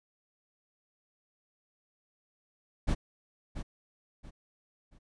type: noise with echo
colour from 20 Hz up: brown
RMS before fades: -26 dBFS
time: 2.87-2.95 s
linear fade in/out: 20 ms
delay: 680 ms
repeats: 3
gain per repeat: -10 dB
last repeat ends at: 4.99 s
effects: resampled to 22050 Hz